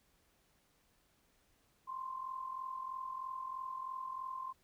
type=tone with amplitude modulation; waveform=sine; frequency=1046.5 Hz; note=C6; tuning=in tune; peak=-37 dBFS; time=1.87-4.53 s; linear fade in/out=20 ms; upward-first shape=sine; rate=43.1 Hz; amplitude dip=65%; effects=pink hiss -73 dBFS RMS until 4.63 s